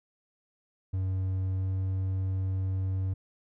triangle tone with pitch glide, 94.2 to 94.75 Hz, F#2 to F#2, +32 to +42 cents, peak -25 dBFS, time 0.93-3.14 s, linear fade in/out 10 ms, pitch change +10 cents, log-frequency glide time 1.54-1.67 s, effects none

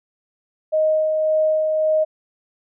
sine tone with tremolo, 624 Hz, D#5, 5 cents sharp, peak -14 dBFS, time 0.72-2.05 s, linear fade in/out 20 ms, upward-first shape sine, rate 1.8 Hz, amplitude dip 30%, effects none

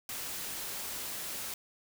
white noise, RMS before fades -39 dBFS, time 0.09-1.54 s, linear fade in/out 2 ms, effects none

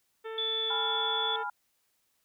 harmonic tone, 444.8 Hz, A4, 19 cents sharp, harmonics 1 / 2 / 3 / 4 / 5 / 6 / 7 / 8, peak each -37 / -47 / -46 / -48 / -54 / -58 / -59 / -57 dBFS, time 0.24-1.44 s, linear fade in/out 20 ms
sine tone with pitch glide, 3469 to 3441 Hz, A7 to A7, -25 to -39 cents, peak -29 dBFS, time 0.38-1.36 s, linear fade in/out 2 ms, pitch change -14 cents, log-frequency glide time 0.59-0.79 s
sine chord, F diminished, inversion first, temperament equal, 830.6 / 987.8 / 1396.9 Hz, Ab5 / Cb6 / F6, 0 / 0 / 0 cents, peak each -36 / -37 / -36 dBFS, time 0.7-1.5 s, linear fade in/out 5 ms
effects white hiss -74 dBFS RMS until 2.24 s

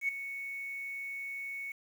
sine tone with ADSR envelope, 2217 Hz, C#7, in tune, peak -25 dBFS, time 0.01-1.72 s, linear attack 77 ms, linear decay 4 ms, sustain -12 dB, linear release 4 ms, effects tanh soft clip ceiling -21 dBFS + 9-bit

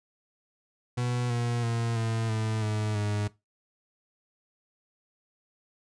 40% pulse tone with pitch steps, 122.6 / 119.32 / 116.12 / 113.01 / 109.98 / 107.04 / 104.17 Hz, B2 / A#2 / A#2 / A2 / A2 / A2 / G#2, -12 / +41 / -6 / +47 / 0 / -47 / +6 cents, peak -26 dBFS, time 0.97-3.28 s, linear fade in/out 10 ms, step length 330 ms, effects noise-tail reverb RT60 0.2 s tail -18 dB re dry + resampled to 22050 Hz

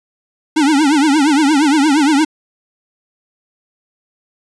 square tone with vibrato, 293.7 Hz, D4, in tune, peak -10 dBFS, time 0.56-2.25 s, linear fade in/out 10 ms, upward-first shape triangle, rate 8.6 Hz, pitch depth 180 cents each way, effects resampled to 22050 Hz

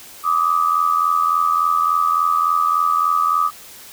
sine tone pair together, 1172 / 1255.5 Hz, D6 / D#6, -4 / +15 cents, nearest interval minor second, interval 119 cents, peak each -17 dBFS, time 0.23-3.51 s, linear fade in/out 50 ms, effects white hiss -40 dBFS RMS until 3.92 s

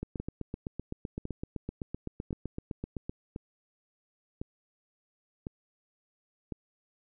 two click trains, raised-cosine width 3 ms, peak -22 / -23 dBFS, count 25 / 7, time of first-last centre 0.03-3.095 / 0.2-6.522 s, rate 7.83 / 0.949 Hz, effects none

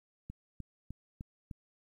click train, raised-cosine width 5 ms, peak -30 dBFS, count 5, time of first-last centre 0.3-1.512 s, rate 3.3 Hz, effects 11-bit

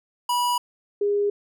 square / sine tone pair in turn, 975 / 408.3 Hz, B5 / G#4, -23 / -29 cents, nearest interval octave + minor third, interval 1506 cents, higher first, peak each -21 / -19 dBFS, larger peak second, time 0.29-0.58 / 1.01-1.3 s, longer neither, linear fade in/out 5 ms, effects none

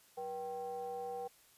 triangle ring-modulated tone, 146.83 Hz, D3, in tune, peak -34 dBFS, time 0.17-1.28 s, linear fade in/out 10 ms, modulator 629 Hz, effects white hiss -65 dBFS RMS until 1.57 s + resampled to 32000 Hz

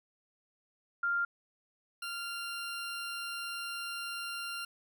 sine / 20% pulse tone pair in turn, 1396 / 1389.2 Hz, F6 / F6, -1 / -10 cents, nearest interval unison, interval 9 cents, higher first, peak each -28 / -32 dBFS, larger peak first, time 1.03-1.25 / 2.02-4.65 s, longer second, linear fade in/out 5 ms, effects none

